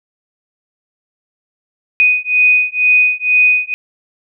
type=beating tone pair; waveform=sine; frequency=2489 / 2491.1 Hz; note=D#7 / D#7; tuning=0 / +1 cents; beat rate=2.1 Hz; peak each=-12 dBFS; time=2-3.74 s; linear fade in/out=0 ms; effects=none